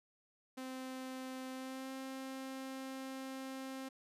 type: tone with pitch glide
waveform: sawtooth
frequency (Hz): 259.8 to 265.1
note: C4 to C4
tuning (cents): -12 to +23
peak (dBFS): -39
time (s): 0.57-3.89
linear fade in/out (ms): 10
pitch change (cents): +35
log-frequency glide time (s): 1.52-1.92
effects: resampled to 32000 Hz